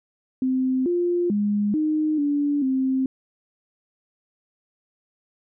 sine tone with pitch steps, 259.2 / 350.5 / 206.1 / 308.1 / 288.9 / 263.1 Hz, C4 / F4 / G#3 / D#4 / D4 / C4, -16 / +6 / -13 / -17 / -28 / +10 cents, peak -19 dBFS, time 0.42-3.06 s, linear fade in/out 2 ms, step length 440 ms, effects none

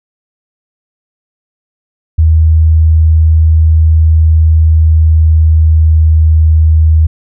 sine tone with pitch glide, 79.6 to 79.05 Hz, D#2 to D#2, +40 to +28 cents, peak -3 dBFS, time 2.18-7.07 s, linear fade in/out 10 ms, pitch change -12 cents, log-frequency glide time 4.5-6.19 s, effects none

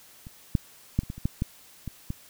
clicks, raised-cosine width 5 ms, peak -29 / -9 / -10 / -28 / -21 / -28 / -12 / -13 / -21 / -18 dBFS, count 10, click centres 0.269 / 0.552 / 0.99 / 1.034 / 1.101 / 1.18 / 1.255 / 1.421 / 1.877 / 2.104 s, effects white hiss -53 dBFS RMS until 2.29 s

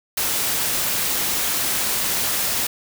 white noise, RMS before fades -22 dBFS, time 0.17-2.67 s, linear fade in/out 5 ms, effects none

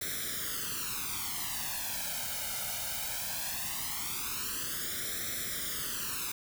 white noise with flanger, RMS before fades -36 dBFS, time 0.01-6.32 s, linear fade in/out 5 ms, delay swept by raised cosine 0.53 to 1.36 ms, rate 0.19 Hz, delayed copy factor +0.9, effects none

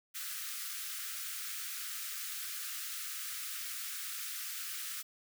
white high-pass noise, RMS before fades -41 dBFS, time 0.14-5.03 s, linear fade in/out 20 ms, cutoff 1200 Hz, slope 96 dB/octave, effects none

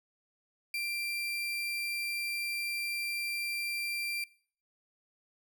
35% pulse tone, 2364 Hz, D7, 11 cents sharp, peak -30 dBFS, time 0.74-4.24 s, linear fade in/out 2 ms, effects noise-tail reverb RT60 0.5 s tail -23 dB re dry

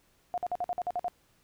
sine tone bursts, 713 Hz, F5, 36 cents sharp, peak -28 dBFS, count 9, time 0.34-1.082 s, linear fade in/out 0 ms, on 38 ms, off 50 ms, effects pink hiss -67 dBFS RMS until 1.43 s

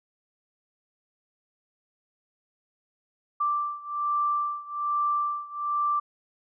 sine beating tone pair, 1174.7 / 1175.9 Hz, D6 / D6, 0 / +2 cents, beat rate 1.2 Hz, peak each -27 / -29 dBFS, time 3.4-6 s, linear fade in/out 10 ms, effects none

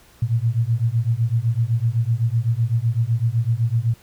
sine beating tone pair, 111.9 / 119.8 Hz, A2 / A#2, +30 / +48 cents, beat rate 7.9 Hz, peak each -20 dBFS, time 0.22-3.94 s, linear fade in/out 5 ms, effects pink hiss -52 dBFS RMS until 4.02 s

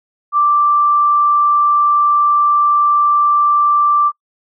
sine tone, 1174.7 Hz, D6, in tune, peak -9 dBFS, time 0.32-4.12 s, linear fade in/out 50 ms, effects noise-tail reverb RT60 0.1 s tail -24 dB re dry

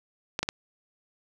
clicks, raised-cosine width 0.2 ms, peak -10 dBFS, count 3, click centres 0.391 / 0.43 / 0.489 s, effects none

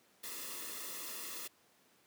white noise with comb filter, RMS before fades -44 dBFS, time 0.23-1.48 s, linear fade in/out 10 ms, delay 1.3 ms, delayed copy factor -0.7, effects pink hiss -68 dBFS RMS until 2.06 s + high-pass 200 Hz 12 dB/octave

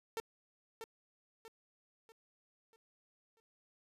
sawtooth tone with echo, 449.5 Hz, A4, 37 cents sharp, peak -33 dBFS, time 0.17-0.2 s, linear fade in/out 0 ms, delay 640 ms, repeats 5, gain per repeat -7 dB, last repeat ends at 3.4 s, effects resampled to 32000 Hz

